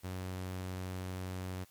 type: tone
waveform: sawtooth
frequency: 92.5 Hz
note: F#2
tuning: in tune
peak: -34 dBFS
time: 0.03-1.65 s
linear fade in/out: 20 ms
effects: white hiss -64 dBFS RMS until 1.7 s + MP3 96 kbps